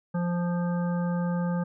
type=harmonic tone; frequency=174.61 Hz; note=F3; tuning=in tune; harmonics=1 / 3 / 5 / 7 / 9; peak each=-25 / -35 / -39 / -42 / -44 dBFS; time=0.14-1.64 s; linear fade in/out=10 ms; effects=none